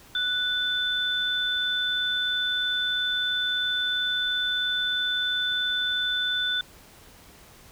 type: tone pair together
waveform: sine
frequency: 1480 / 3517 Hz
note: F#6 / A7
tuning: 0 / -1 cents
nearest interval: octave + minor third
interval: 1499 cents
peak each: -28 / -25 dBFS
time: 0.15-6.61 s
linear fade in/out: 2 ms
effects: pink hiss -51 dBFS RMS until 7.71 s